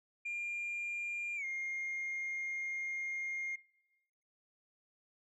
sine tone with pitch glide, 2400 to 2126 Hz, D7 to C7, +37 to +27 cents, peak -35 dBFS, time 0.25-3.56 s, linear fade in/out 10 ms, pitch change -210 cents, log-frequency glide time 1.36-1.45 s, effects noise-tail reverb RT60 1.0 s tail -21 dB re dry + tanh soft clip ceiling -34 dBFS

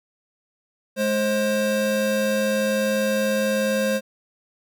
square tone pair together, 210.7 / 531 Hz, G#3 / C5, +25 / +25 cents, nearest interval octave + major third, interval 1600 cents, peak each -25 / -22 dBFS, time 0.96-4.01 s, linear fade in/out 50 ms, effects none

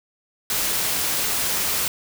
white noise, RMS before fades -23 dBFS, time 0.5-1.88 s, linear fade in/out 2 ms, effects none

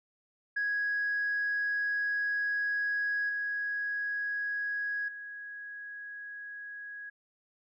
sine tone with level steps, 1660 Hz, G#6, 1 cent flat, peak -27 / -30 / -40 dBFS, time 0.56-7.1 s, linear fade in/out 10 ms, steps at 3.29 / 5.08 s, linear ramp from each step 5 ms, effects tanh soft clip ceiling -24 dBFS

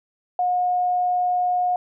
sine tone, 721 Hz, F#5, 45 cents flat, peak -18 dBFS, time 0.39-1.76 s, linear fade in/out 2 ms, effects none

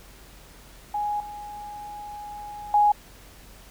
sine tone with level steps, 830.6 Hz, G#5, in tune, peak -24 / -35 / -15 dBFS, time 0.94-2.92 s, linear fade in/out 5 ms, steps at 1.2 / 2.74 s, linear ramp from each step 2 ms, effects added 46 Hz sine -50 dBFS peak until 3.7 s + pink hiss -50 dBFS RMS until 3.7 s

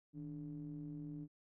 triangle ring-modulated tone, 67.9 Hz, C#2, 35 cents flat, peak -39 dBFS, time 0.13-1.28 s, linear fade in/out 50 ms, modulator 225 Hz, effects none

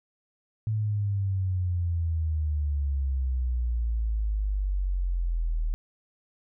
sine exponential sweep, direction down, 110 to 38.89 Hz, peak -24 dBFS, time 0.67-5.74 s, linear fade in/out 0 ms, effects none

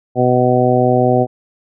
harmonic tone, 125 Hz, B2, 21 cents sharp, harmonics 1 / 2 / 3 / 4 / 5 / 6, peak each -17 / -17 / -17 / -17 / -17 / -17 dBFS, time 0.15-1.27 s, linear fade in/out 50 ms, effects none

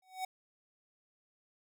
square tone with exponential growth, 750 Hz, F#5, 23 cents sharp, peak -33 dBFS, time 0.02-0.25 s, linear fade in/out 5 ms, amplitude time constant 48 ms, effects none

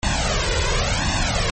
pink noise with flanger, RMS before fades -20 dBFS, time 0.03-1.5 s, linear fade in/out 0 ms, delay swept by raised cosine 1.1 to 2.05 ms, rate 0.92 Hz, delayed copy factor +0.95, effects MP3 32 kbps

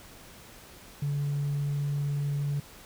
sine tone, 143.3 Hz, D3, 42 cents flat, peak -25 dBFS, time 1.02-2.6 s, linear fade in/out 5 ms, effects tanh soft clip ceiling -24 dBFS + pink hiss -50 dBFS RMS until 2.85 s

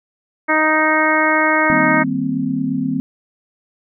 harmonic tone, 311.3 Hz, D#4, 1 cent sharp, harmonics 1 / 2 / 3 / 4 / 5 / 6 / 7, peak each -20 / -20 / -20 / -20 / -20 / -20 / -20 dBFS, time 0.48-2.04 s, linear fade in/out 20 ms
sine chord, C minor seventh, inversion first, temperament equal, 155.56 / 196 / 233.1 / 261.6 Hz, Eb3 / G3 / Bb3 / C4, 0 / 0 / 0 / 0 cents, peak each -25 / -25 / -24 / -19 dBFS, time 1.7-3 s, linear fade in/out 0 ms
effects none

